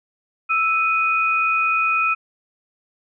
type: tone pair together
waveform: sine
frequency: 1318.5 / 2489 Hz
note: E6 / D#7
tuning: 0 / 0 cents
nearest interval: major seventh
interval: 1100 cents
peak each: -19 dBFS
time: 0.49-2.15 s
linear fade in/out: 20 ms
effects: none